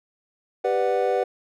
triangle chord, G major seventh, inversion none, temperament equal with one note detuned, 392 / 493.9 / 590.7 / 740 Hz, G4 / B4 / D5 / F#5, 0 / 0 / +10 / 0 cents, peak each -24 / -21 / -26 / -24 dBFS, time 0.64-1.24 s, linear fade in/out 10 ms, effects none

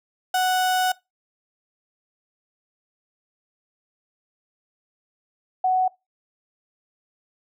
35% pulse / sine tone pair in turn, 740 / 743.8 Hz, F#5 / F#5, 0 / +9 cents, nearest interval unison, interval 9 cents, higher second, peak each -17 dBFS, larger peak neither, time 0.34-0.92 / 5.64-5.88 s, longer first, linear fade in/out 5 ms, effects noise-tail reverb RT60 0.2 s tail -21 dB re dry

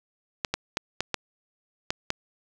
clicks, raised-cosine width 0.2 ms, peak -8 dBFS, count 7, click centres 0.448 / 0.54 / 0.771 / 1.006 / 1.143 / 1.905 / 2.104 s, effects none

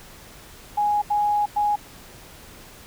sine tone bursts at uneven times, 830 Hz, G#5, 1 cent flat, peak -18 dBFS, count 3, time 0.77-1.02 / 1.1-1.46 / 1.56-1.76 s, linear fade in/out 10 ms, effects pink hiss -45 dBFS RMS until 2.86 s

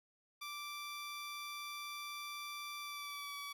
15% pulse tone with pitch glide, 1172 to 1142.6 Hz, D6 to D6, -4 to -48 cents, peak -37 dBFS, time 0.41-3.53 s, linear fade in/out 10 ms, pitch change -44 cents, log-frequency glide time 2.8-3.36 s, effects none

